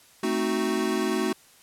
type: chord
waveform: square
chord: A diminished seventh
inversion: none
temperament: equal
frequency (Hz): 220 / 261.6 / 311.1 / 370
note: A3 / C4 / Eb4 / Gb4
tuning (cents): 0 / 0 / 0 / 0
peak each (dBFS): -30 / -32 / -31 / -28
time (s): 0.23-1.33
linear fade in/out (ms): 5
effects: white hiss -55 dBFS RMS until 1.62 s + low-pass 12000 Hz 12 dB/octave